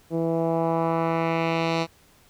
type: tone with low-pass filter sweep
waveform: 10% pulse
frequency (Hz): 164.81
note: E3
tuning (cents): 0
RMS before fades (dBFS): -24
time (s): 0.1-1.87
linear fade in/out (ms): 50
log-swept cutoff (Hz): 410 to 4600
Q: 1.4
effects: pink hiss -57 dBFS RMS until 2.29 s